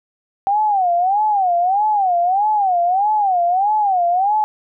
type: tone with vibrato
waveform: sine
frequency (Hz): 770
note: G5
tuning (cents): -31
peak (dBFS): -13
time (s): 0.47-4.44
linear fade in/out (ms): 0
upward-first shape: sine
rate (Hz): 1.6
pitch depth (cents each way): 190
effects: none